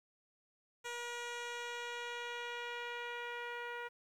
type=tone with low-pass filter sweep; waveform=10% pulse; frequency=478.6 Hz; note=A#4; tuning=46 cents sharp; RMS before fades=-43 dBFS; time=0.84-3.89 s; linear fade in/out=20 ms; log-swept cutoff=8300 to 1900 Hz; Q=0.99; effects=11-bit